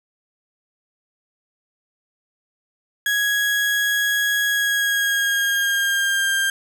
35% pulse tone with pitch glide, 1661.2 to 1593.5 Hz, G#6 to G6, 0 to +28 cents, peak -16 dBFS, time 3.06-6.5 s, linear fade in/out 2 ms, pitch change -72 cents, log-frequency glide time 4.46-6.33 s, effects none

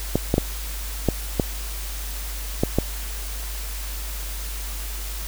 clicks, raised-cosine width 2 ms, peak -4 dBFS, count 7, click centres 0.156 / 0.341 / 0.381 / 1.087 / 1.398 / 2.635 / 2.786 s, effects added 50 Hz sine -29 dBFS peak until 5.27 s + white hiss -35 dBFS RMS until 5.27 s

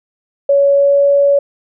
sine tone with pitch glide, 561 to 564.6 Hz, C#5 to C#5, +21 to +32 cents, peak -7 dBFS, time 0.49-1.39 s, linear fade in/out 5 ms, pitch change +11 cents, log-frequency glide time 0.74-1.07 s, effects none

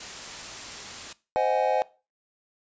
white noise, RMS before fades -38 dBFS, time 0-1.13 s, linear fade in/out 5 ms
triangle chord, Ab dominant seventh, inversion first, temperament just, 519.1 / 623 / 747.5 / 830.6 Hz, C5 / Eb5 / Gb5 / Ab5, -14 / +2 / +17 / 0 cents, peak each -25 dBFS, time 1.36-1.82 s, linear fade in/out 0 ms
effects noise-tail reverb RT60 0.3 s tail -19 dB re dry + resampled to 16000 Hz

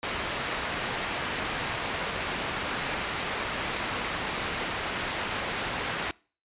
white low-pass noise, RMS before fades -32 dBFS, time 0.03-6.11 s, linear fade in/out 0 ms, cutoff 2500 Hz, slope 12 dB/octave, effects noise-tail reverb RT60 0.4 s tail -24 dB re dry + resampled to 8000 Hz

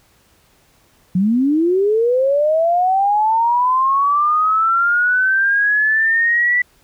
sine linear sweep, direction up, 174.6 to 1975.5 Hz, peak -12 dBFS, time 1.15-6.62 s, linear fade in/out 5 ms, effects pink hiss -55 dBFS RMS until 6.83 s

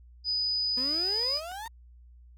sine tone, 4978 Hz, D#8, in tune, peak -26 dBFS, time 0.24-1.41 s, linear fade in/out 50 ms
35% pulse exponential sweep, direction up, 242.9 to 937 Hz, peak -35 dBFS, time 0.77-1.68 s, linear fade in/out 5 ms
click train, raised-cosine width 0.3 ms, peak -34 dBFS, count 6, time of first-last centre 0.94-1.66 s, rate 6.94 Hz
effects added 60 Hz sine -50 dBFS peak until 2.37 s

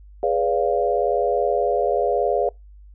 sine chord, G# diminished seventh, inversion none, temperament equal with one note detuned, 415.3 / 493.9 / 574.9 / 698.5 Hz, G#4 / B4 / D5 / F5, 0 / 0 / -37 / 0 cents, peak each -23 dBFS, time 0.23-2.49 s, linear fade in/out 2 ms, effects noise-tail reverb RT60 0.2 s tail -26 dB re dry + added 50 Hz sine -42 dBFS peak until 2.94 s

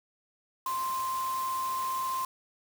sine tone in noise, 1046 Hz, C6, 1 cent flat, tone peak -29 dBFS, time 0.66-2.25 s, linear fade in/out 2 ms, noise white, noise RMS -42 dBFS, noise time 0.66-2.25 s, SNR +10 dB, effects none

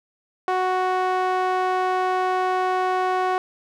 sawtooth tone with band-pass filter, 370 Hz, F#4, in tune, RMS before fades -22 dBFS, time 0.48-3.38 s, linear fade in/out 0 ms, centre 890 Hz, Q 1.5, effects none

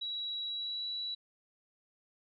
sine tone with pitch glide, 3893 to 3927 Hz, B7 to B7, -26 to -11 cents, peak -35 dBFS, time 0.01-1.15 s, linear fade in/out 10 ms, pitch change +15 cents, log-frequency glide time 0.47-0.87 s, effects none

